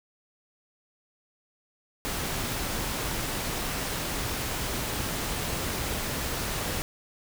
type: noise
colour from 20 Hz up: pink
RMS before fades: -31 dBFS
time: 2.05-6.82 s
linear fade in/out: 0 ms
effects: none